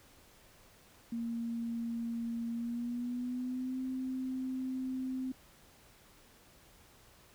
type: tone with pitch glide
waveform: sine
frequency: 232.3 to 259.2 Hz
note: A#3 to C4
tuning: -6 to -16 cents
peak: -34 dBFS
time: 1.12-5.32 s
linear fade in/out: 5 ms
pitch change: +190 cents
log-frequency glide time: 2.51-3.79 s
effects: pink hiss -61 dBFS RMS until 7.34 s